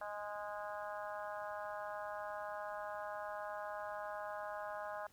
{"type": "harmonic tone with a mistuned harmonic", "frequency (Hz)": 207.7, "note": "G#3", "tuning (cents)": 0, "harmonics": [3, 4, 5, 6, 7, 8], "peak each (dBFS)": [-45, -47, -49, -51, -52, -53], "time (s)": [0.01, 5.07], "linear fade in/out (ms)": 5, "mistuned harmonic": 8, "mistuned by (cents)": -25, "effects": ["pink hiss -68 dBFS RMS until 5.12 s"]}